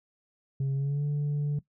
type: tone with pitch glide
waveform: sine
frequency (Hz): 136.3 to 146.08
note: C#3 to D3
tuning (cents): -29 to -9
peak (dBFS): -23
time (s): 0.6-1.59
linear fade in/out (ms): 5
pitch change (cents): +120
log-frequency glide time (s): 0.74-1.04
effects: noise-tail reverb RT60 0.1 s tail -18 dB re dry + tanh soft clip ceiling -25 dBFS